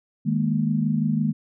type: chord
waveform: sine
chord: D# suspended fourth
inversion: none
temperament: just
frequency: 155.56 / 207.4 / 233.3 Hz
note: D#3 / G#3 / A#3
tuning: 0 / -2 / +2 cents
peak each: -24 dBFS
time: 0.25-1.33 s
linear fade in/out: 20 ms
effects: none